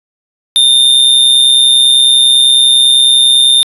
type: tone with amplitude modulation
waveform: square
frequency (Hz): 3622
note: A7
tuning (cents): +49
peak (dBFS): -3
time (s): 0.56-3.63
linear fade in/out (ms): 0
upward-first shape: sine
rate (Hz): 130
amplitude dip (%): 50
effects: resampled to 32000 Hz